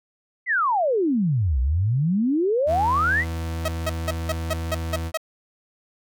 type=exponential two-way sweep; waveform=sine; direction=down then up; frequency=2093 to 60 to 2093 Hz; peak=-18 dBFS; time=0.46-3.25 s; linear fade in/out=50 ms; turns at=1.6 s
type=tone; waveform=40% pulse; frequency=82.2 Hz; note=E2; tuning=4 cents flat; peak=-25 dBFS; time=2.66-5.12 s; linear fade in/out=50 ms
type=tone bursts; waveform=sawtooth; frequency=638 Hz; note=D#5; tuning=43 cents sharp; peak=-18 dBFS; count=8; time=3.65-5.174 s; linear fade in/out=5 ms; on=33 ms; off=180 ms
effects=none